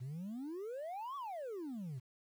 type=exponential two-way sweep; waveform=sine; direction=up then down; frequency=119.1 to 1160 to 119.1 Hz; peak=-38 dBFS; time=0-2 s; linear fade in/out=20 ms; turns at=1.16 s; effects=tanh soft clip ceiling -40 dBFS + 11-bit